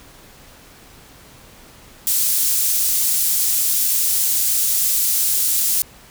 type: high-pass noise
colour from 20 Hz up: pink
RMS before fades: -18 dBFS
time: 2.07-5.82 s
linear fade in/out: 0 ms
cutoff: 8500 Hz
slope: 12 dB/octave
effects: pink hiss -45 dBFS RMS until 6.1 s